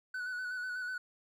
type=tone with vibrato; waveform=triangle; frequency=1487 Hz; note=F#6; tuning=8 cents sharp; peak=-34 dBFS; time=0.14-0.98 s; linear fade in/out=5 ms; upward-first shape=square; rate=8.1 Hz; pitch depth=27 cents each way; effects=none

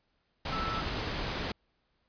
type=tone in noise; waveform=sine; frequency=1318.5 Hz; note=E6; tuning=in tune; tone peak=-34 dBFS; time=0.52-0.81 s; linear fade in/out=5 ms; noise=pink; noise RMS=-34 dBFS; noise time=0.45-1.52 s; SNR=-3 dB; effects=pink hiss -75 dBFS RMS until 2.08 s + resampled to 11025 Hz

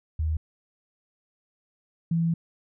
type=tone pair in turn; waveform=sine; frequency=78.5 / 166.34 Hz; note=D#2 / E3; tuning=+16 / +16 cents; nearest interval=octave + minor second; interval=1300 cents; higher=second; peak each=-23 / -21 dBFS; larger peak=second; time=0.19-0.37 / 2.11-2.34 s; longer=second; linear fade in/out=5 ms; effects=none

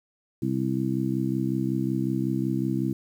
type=harmonic tone; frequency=65.41 Hz; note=C2; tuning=in tune; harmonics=2 / 3 / 4 / 5; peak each=-29 / -29 / -29 / -29 dBFS; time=0.42-2.93 s; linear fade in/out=5 ms; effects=9-bit

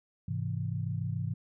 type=chord; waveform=sine; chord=Ab augmented; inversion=none; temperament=equal; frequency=103.83 / 130.81 / 164.81 Hz; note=Ab2 / C3 / E3; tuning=0 / 0 / 0 cents; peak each=-34 / -35 / -36 dBFS; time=0.28-1.34 s; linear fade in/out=5 ms; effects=none

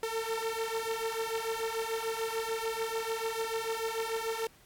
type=beating tone pair; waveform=sawtooth; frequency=446.6 / 453.4 Hz; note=A4 / A#4; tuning=+26 / -48 cents; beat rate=6.8 Hz; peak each=-31 dBFS; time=0.03-4.47 s; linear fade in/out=2 ms; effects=pink hiss -61 dBFS RMS until 4.65 s + AAC 64 kbps

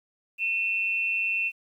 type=tone pair together; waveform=sine; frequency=2492 / 2690 Hz; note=D#7 / E7; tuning=+2 / +34 cents; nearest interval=minor second; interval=132 cents; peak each=-30 / -25 dBFS; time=0.38-1.52 s; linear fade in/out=50 ms; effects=10-bit

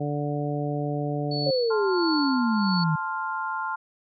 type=harmonic tone; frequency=146.2 Hz; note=D3; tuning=7 cents flat; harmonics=1 / 2 / 3 / 4 / 5; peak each=-28 / -31 / -33 / -34 / -35 dBFS; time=0-1.51 s; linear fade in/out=10 ms
type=tone with tremolo; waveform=sine; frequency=4435 Hz; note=C#8; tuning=in tune; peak=-28 dBFS; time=1.31-2.84 s; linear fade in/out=5 ms; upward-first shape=sine; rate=1.5 Hz; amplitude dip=85%
type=exponential sweep; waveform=sine; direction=down; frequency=554.4 to 151.8 Hz; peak=-21 dBFS; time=1.46-2.96 s; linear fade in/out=10 ms
type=chord; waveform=sine; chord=F major; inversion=first; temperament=equal; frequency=880 / 1046.5 / 1396.9 Hz; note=A5 / C6 / F6; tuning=0 / 0 / 0 cents; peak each=-31 dBFS; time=1.7-3.76 s; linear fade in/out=10 ms
effects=none

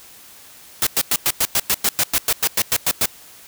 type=noise bursts; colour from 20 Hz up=white; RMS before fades=-17 dBFS; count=16; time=0.82-3.058 s; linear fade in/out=2 ms; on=48 ms; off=98 ms; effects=white hiss -44 dBFS RMS until 3.47 s

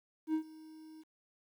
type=tone with ADSR envelope; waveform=triangle; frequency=314.7 Hz; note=D#4; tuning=20 cents sharp; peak=-26 dBFS; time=0.27-1.04 s; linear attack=69 ms; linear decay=90 ms; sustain=-22 dB; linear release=30 ms; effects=11-bit

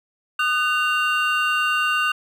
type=tone cluster; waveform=triangle; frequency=1229 / 1500 / 2784 Hz; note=D#6 / F#6 / F7; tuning=-22 / +23 / -6 cents; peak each=-21 / -21 / -21 dBFS; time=0.39-2.12 s; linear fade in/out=5 ms; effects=none

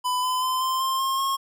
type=tone with pitch steps; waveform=square; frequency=1000 / 1013.4 / 1026.9 / 1040.7 / 1054.6 / 1068.7 / 1083 Hz; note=B5 / B5 / C6 / C6 / C6 / C6 / C#6; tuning=+21 / +44 / -33 / -10 / +13 / +36 / -41 cents; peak=-23 dBFS; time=0.04-1.37 s; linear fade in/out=20 ms; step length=190 ms; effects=none

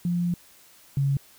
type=tone pair in turn; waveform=sine; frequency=174.61 / 138.59 Hz; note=F3 / C#3; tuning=0 / 0 cents; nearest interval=major third; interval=400 cents; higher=first; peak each=-22 / -20 dBFS; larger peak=second; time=0.05-0.34 / 0.97-1.17 s; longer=first; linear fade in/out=2 ms; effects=white hiss -54 dBFS RMS until 1.38 s

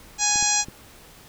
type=harmonic tone; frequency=830.6 Hz; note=G#5; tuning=in tune; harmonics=1 / 2 / 3 / 4 / 5 / 6 / 7 / 8 / 9; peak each=-28 / -32 / -30 / -33 / -29 / -32 / -24 / -26 / -25 dBFS; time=0.18-0.65 s; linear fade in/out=50 ms
type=clicks; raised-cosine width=3 ms; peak=-24 dBFS; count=3; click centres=0.358 / 0.426 / 0.685 s
effects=pink hiss -48 dBFS RMS until 1.28 s

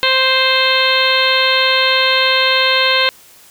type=harmonic tone; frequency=523.3 Hz; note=C5; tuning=in tune; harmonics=1 / 2 / 3 / 4 / 5 / 6 / 7 / 8; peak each=-19 / -19 / -19 / -19 / -19 / -19 / -19 / -19 dBFS; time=0.03-3.09 s; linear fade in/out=0 ms; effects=white hiss -44 dBFS RMS until 3.5 s

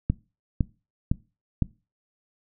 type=click train; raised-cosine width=5 ms; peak=-9 dBFS; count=4; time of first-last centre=0.1-1.623 s; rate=1.97 Hz; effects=noise-tail reverb RT60 0.3 s tail -21 dB re dry

